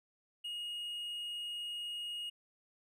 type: tone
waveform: triangle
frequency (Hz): 2872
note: F7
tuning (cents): +48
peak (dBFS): -37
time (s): 0.44-2.3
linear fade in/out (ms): 10
effects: none